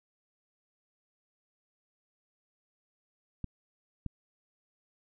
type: clicks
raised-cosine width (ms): 5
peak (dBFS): -23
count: 2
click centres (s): 3.443 / 4.063
effects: none